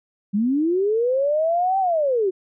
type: linear two-way sweep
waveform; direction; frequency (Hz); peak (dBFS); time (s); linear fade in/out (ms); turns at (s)
sine; up then down; 192.3 to 784 to 357.3; -17; 0.33-2.31; 20; 1.79
effects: none